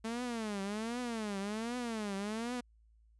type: tone with vibrato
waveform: sawtooth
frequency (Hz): 220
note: A3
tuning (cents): 0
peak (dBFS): -32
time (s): 0.04-2.61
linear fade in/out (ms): 10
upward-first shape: triangle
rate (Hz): 1.3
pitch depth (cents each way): 230
effects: added 55 Hz sine -62 dBFS peak until 3.19 s + resampled to 24000 Hz